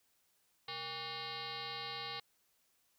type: tone with frequency modulation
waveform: sine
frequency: 2489 Hz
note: D#7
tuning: in tune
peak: -40 dBFS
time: 0.68-2.2 s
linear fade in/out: 5 ms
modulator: 337 Hz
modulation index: 5.9
effects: white hiss -75 dBFS RMS until 2.98 s